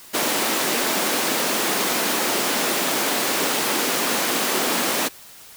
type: high-pass noise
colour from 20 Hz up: pink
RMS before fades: -22 dBFS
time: 0.13-5.09 s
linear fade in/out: 20 ms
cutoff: 230 Hz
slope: 24 dB/octave
effects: white hiss -44 dBFS RMS until 5.56 s